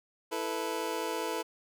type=chord; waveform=25% pulse; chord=E suspended fourth; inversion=none; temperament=just; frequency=329.6 / 439.5 / 494.4 Hz; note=E4 / A4 / B4; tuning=0 / -2 / +2 cents; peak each=-34 / -32 / -33 dBFS; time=0.31-1.43 s; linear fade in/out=20 ms; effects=none